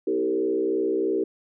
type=tone with frequency modulation; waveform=sine; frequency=387.1 Hz; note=G4; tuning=22 cents flat; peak=-21 dBFS; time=0.07-1.24 s; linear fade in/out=5 ms; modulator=63 Hz; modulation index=1.2; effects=none